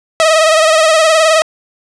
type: tone with vibrato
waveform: sawtooth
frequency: 636 Hz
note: D#5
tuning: 38 cents sharp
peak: -3 dBFS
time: 0.2-1.42 s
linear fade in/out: 0 ms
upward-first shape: sine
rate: 19 Hz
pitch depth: 55 cents each way
effects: resampled to 22050 Hz + 7-bit